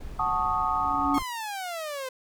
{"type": "noise", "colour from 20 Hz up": "brown", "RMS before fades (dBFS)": -39, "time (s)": [0, 1.23], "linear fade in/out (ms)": 10}
{"type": "chord", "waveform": "sine", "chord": "D# half-diminished seventh", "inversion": "first", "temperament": "equal", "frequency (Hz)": [740, 880, 1108.7, 1244.5], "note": ["F#5", "A5", "C#6", "D#6"], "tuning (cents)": [0, 0, 0, 0], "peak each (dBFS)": [-31, -29, -30, -27], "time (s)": [0.19, 1.19], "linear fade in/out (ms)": 5}
{"type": "tone with exponential growth", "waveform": "sine", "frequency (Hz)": 282.6, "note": "C#4", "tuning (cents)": 34, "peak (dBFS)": -21, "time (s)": [0.53, 1.18], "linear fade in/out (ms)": 0, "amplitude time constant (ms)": 140}
{"type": "exponential sweep", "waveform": "sawtooth", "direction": "down", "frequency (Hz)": [1107, 509], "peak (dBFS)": -28, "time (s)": [1.14, 2.09], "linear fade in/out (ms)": 5}
{"effects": []}